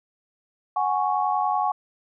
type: chord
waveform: sine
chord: F# suspended second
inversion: none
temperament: equal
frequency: 740 / 830.6 / 1108.7 Hz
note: F#5 / G#5 / C#6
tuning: 0 / 0 / 0 cents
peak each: -25 / -24 / -26 dBFS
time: 0.76-1.72 s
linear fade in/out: 5 ms
effects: none